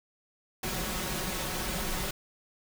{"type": "noise with comb filter", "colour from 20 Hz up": "pink", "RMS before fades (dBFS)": -33, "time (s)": [0.63, 2.11], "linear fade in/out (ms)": 5, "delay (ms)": 5.4, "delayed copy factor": 0.6, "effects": []}